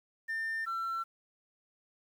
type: tone pair in turn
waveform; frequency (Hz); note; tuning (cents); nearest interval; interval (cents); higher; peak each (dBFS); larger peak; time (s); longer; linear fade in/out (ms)
sine; 1800 / 1348.5; A6 / E6; +39 / +39; perfect fourth; 500; first; -30 / -30; neither; 0.28-0.66 / 0.66-1.04; neither; 20
effects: tanh soft clip ceiling -31 dBFS + 10-bit